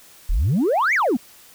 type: exponential two-way sweep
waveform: sine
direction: up then down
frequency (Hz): 31.82 to 2349 to 206.3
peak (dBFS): -14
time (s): 0.29-1.17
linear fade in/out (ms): 10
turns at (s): 0.94
effects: tanh soft clip ceiling -14 dBFS + white hiss -48 dBFS RMS until 1.54 s